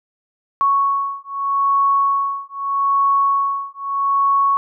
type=beating tone pair; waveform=sine; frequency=1108.7 / 1109.5 Hz; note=C#6 / C#6; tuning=0 / +1 cents; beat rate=0.8 Hz; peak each=-18 dBFS; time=0.61-4.57 s; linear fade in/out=0 ms; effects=none